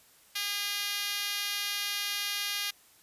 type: tone with high-pass filter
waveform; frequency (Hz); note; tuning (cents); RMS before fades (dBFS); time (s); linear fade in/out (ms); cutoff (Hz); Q
5% pulse; 406.8; G#4; -36; -33; 0.35-2.71; 10; 2000; 0.65
effects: white hiss -60 dBFS RMS until 3.02 s + resampled to 32000 Hz